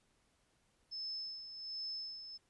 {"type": "tone with tremolo", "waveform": "sine", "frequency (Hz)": 5240, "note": "E8", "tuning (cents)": -11, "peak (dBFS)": -39, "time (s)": [0.91, 2.38], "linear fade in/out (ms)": 20, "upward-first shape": "sine", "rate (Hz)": 1.3, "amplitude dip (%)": 60, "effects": ["pink hiss -75 dBFS RMS until 2.49 s", "resampled to 24000 Hz"]}